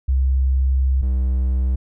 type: tone pair in turn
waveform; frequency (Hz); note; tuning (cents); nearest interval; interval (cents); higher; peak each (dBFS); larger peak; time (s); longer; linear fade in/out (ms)
sine / triangle; 65.9 / 64.25; C2 / C2; +13 / -31; unison; 44; first; -14; neither; 0.08-1.02 / 1.02-1.76; first; 10
effects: none